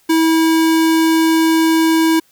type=tone; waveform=square; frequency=323.8 Hz; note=E4; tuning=31 cents flat; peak=-11 dBFS; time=0.09-2.2 s; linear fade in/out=10 ms; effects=white hiss -55 dBFS RMS until 2.31 s